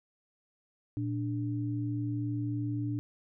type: tone pair together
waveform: sine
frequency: 116.55 / 293.7 Hz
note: A#2 / D4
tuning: 0 / 0 cents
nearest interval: octave + major third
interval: 1600 cents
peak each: -32 / -34 dBFS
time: 0.97-2.99 s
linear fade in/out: 0 ms
effects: none